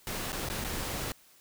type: noise with dropouts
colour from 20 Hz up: pink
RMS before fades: -35 dBFS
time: 0.07-1.12 s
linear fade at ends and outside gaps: 1 ms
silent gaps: 0.321-0.328 / 0.488-0.499 / 0.641-0.646 s
effects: white hiss -60 dBFS RMS until 1.4 s